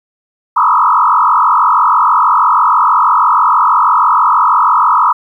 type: tone with frequency modulation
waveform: sine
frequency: 1117 Hz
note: C#6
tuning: 13 cents sharp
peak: -6 dBFS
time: 0.56-5.13 s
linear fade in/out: 10 ms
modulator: 46.2 Hz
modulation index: 4.2
effects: 8-bit